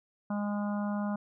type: harmonic tone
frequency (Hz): 205.6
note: G#3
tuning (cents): -17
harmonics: 1 / 3 / 4 / 5 / 6 / 7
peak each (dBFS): -30 / -40 / -42 / -44 / -46 / -47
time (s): 0.3-1.16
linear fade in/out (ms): 5
effects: none